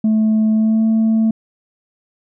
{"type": "tone with pitch glide", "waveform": "sine", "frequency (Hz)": [217.8, 222.1], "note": ["A3", "A3"], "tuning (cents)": [-17, 16], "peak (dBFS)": -9, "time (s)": [0.04, 1.31], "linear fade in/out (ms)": 5, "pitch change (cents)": 33, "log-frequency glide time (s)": [0.53, 0.84], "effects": ["tanh soft clip ceiling -10 dBFS"]}